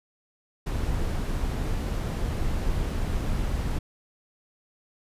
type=noise; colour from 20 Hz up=brown; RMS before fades=-27 dBFS; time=0.66-3.79 s; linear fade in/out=10 ms; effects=resampled to 32000 Hz